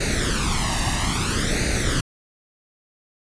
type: noise with flanger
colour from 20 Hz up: pink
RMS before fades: -22 dBFS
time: 0-2.01 s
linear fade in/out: 10 ms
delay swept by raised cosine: 0.46 to 1.08 ms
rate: 0.6 Hz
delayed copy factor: +0.75
effects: resampled to 22050 Hz